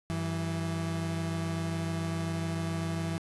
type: tone pair together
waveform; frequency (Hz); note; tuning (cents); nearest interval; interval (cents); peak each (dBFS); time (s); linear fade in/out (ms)
35% pulse; 96.01 / 164.81; G2 / E3; -35 / 0; major sixth; 935; -34 / -30; 0.1-3.18; 0
effects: resampled to 24000 Hz + 10-bit